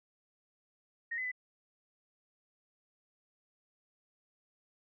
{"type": "tone with pitch steps", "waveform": "sine", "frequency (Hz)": [1861, 2022, 2000], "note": ["A#6", "B6", "B6"], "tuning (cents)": [-3, 40, 21], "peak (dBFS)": -34, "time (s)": [1.11, 1.317], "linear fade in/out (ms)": 10, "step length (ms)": 69, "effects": []}